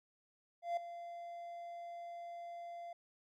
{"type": "tone with ADSR envelope", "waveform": "triangle", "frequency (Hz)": 689, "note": "F5", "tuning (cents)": -24, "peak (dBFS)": -30, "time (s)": [0.62, 2.93], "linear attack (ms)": 150, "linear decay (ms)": 4, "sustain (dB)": -13, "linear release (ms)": 4, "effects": []}